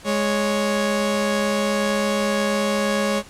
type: tone pair together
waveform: sawtooth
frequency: 207.7 / 554.5 Hz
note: G#3 / C#5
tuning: 0 / 0 cents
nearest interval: octave + perfect fourth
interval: 1700 cents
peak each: -18 dBFS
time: 0.04-3.23 s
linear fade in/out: 50 ms
effects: pink hiss -44 dBFS RMS until 3.29 s + low-pass 10000 Hz 12 dB/octave